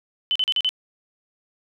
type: tone bursts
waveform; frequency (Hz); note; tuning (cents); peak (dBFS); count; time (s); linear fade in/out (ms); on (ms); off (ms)
sine; 3031; F#7; +41; -18; 5; 0.31-0.691; 0; 45; 39
effects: none